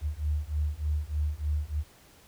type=beating tone pair; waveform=sine; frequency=73.4 / 76.7 Hz; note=D2 / D#2; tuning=0 / -24 cents; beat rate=3.3 Hz; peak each=-30 dBFS; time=0.01-1.84 s; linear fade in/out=50 ms; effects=pink hiss -57 dBFS RMS until 2.27 s